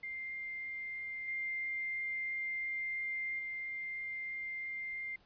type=tone with level steps; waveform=sine; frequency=2101 Hz; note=C7; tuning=7 cents sharp; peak=-39 / -35 / -38 dBFS; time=0.03-5.16 s; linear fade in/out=5 ms; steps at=1.28 / 3.39 s; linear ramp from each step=2 ms; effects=pink hiss -67 dBFS RMS until 5.25 s + resampled to 11025 Hz